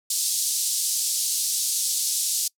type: band-pass noise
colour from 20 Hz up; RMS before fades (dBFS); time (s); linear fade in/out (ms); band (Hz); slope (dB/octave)
white; -25; 0.1-2.48; 5; 4300 to 11000; 24
effects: noise-tail reverb RT60 0.1 s tail -25 dB re dry